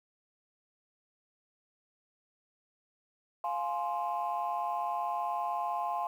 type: chord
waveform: sine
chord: F minor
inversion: none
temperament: just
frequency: 698.5 / 838.1 / 1047.7 Hz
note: F5 / Ab5 / C6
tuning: 0 / +16 / +2 cents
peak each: -34 dBFS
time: 3.44-6.07 s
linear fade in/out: 2 ms
effects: tanh soft clip ceiling -24 dBFS + 10-bit